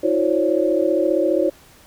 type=tone cluster; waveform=sine; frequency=321.2 / 359.9 / 535 / 570 Hz; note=E4 / F#4 / C5 / C#5; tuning=-45 / -48 / +38 / +48 cents; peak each=-21 dBFS; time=0.03-1.5 s; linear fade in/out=10 ms; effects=pink hiss -49 dBFS RMS until 1.86 s